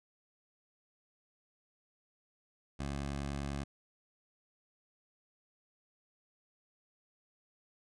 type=tone; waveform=15% pulse; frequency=70.1 Hz; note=C#2; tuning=20 cents sharp; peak=-30 dBFS; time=2.79-3.64 s; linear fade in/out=10 ms; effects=resampled to 22050 Hz